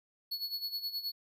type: tone with tremolo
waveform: square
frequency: 4392 Hz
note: C#8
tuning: 17 cents flat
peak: -33 dBFS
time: 0.31-1.12 s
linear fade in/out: 10 ms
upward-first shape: sine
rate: 9.5 Hz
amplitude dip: 75%
effects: none